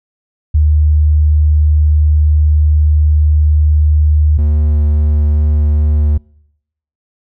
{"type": "tone pair in turn", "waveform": ["sine", "triangle"], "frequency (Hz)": [75.8, 74.8], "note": ["D#2", "D2"], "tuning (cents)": [-45, 32], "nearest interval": "unison", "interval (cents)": 23, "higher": "first", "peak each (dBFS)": -6, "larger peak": "neither", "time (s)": [[0.54, 4.38], [4.38, 6.18]], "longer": "first", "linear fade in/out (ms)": 10, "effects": ["noise-tail reverb RT60 0.8 s tail -25 dB re dry"]}